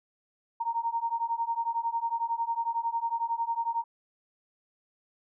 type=beating tone pair; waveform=sine; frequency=920 / 931 Hz; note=A#5 / A#5; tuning=-23 / -2 cents; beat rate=11 Hz; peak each=-31 / -30 dBFS; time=0.6-3.84 s; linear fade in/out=10 ms; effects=none